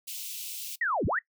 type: high-pass noise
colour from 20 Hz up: white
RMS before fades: -38 dBFS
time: 0.07-0.76 s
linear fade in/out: 10 ms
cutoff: 2500 Hz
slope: 48 dB/octave
type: linear two-way sweep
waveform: sine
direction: down then up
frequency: 1975.5 to 50.4 to 1975.5 Hz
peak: -25 dBFS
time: 0.81-1.19 s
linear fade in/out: 5 ms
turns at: 1.06 s
effects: noise-tail reverb RT60 0.1 s tail -19 dB re dry